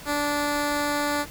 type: tone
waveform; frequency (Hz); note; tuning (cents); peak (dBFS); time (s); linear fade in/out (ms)
10% pulse; 291.6; D4; -12; -15; 0.05-1.26; 50
effects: pink hiss -42 dBFS RMS until 1.3 s